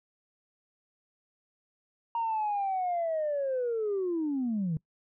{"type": "linear sweep", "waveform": "sine", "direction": "down", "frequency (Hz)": [936, 150], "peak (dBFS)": -26, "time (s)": [2.15, 4.77], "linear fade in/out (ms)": 2, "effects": ["noise-tail reverb RT60 0.1 s tail -24 dB re dry", "tanh soft clip ceiling -24 dBFS"]}